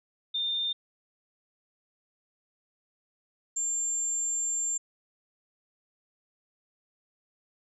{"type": "tone pair in turn", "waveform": "sine", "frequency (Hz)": [3612, 7329], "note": ["A7", "A#8"], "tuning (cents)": [45, -30], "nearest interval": "octave", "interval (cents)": 1225, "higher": "second", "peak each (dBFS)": -27, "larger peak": "neither", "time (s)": [[0.34, 0.73], [3.56, 4.78]], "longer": "second", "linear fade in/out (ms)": 10, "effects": []}